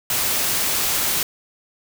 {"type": "noise", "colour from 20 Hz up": "white", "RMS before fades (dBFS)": -21, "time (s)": [0.1, 1.23], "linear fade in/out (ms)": 2, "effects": []}